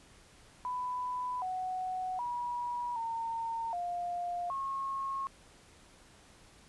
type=tone with pitch steps; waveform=sine; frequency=996 / 742 / 967 / 914 / 703 / 1086 Hz; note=B5 / F#5 / B5 / A#5 / F5 / C#6; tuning=+14 / +5 / -37 / -34 / +11 / -36 cents; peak=-33 dBFS; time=0.65-5.27 s; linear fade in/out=0 ms; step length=770 ms; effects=pink hiss -59 dBFS RMS until 6.68 s + resampled to 24000 Hz